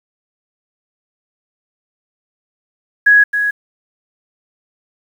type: tone with echo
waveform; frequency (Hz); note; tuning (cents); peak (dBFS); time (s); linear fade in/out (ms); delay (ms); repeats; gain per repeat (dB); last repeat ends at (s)
sine; 1668; G#6; +7; -5; 3.06-3.24; 10; 270; 1; -8; 3.51
effects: 7-bit